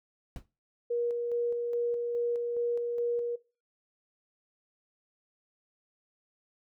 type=noise with exponential decay; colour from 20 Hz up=brown; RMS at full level=-35 dBFS; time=0.36-0.46 s; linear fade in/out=1 ms; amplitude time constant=20 ms
type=tone with tremolo; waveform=sine; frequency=476.1 Hz; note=A#4; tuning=37 cents sharp; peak=-27 dBFS; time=0.9-3.36 s; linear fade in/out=10 ms; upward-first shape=square; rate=2.4 Hz; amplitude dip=30%
effects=noise-tail reverb RT60 0.3 s tail -19 dB re dry